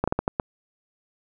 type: slowing click train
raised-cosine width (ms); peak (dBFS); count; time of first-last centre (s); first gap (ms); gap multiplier
1; -8; 6; 0.04-0.398; 36; 1.35
effects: none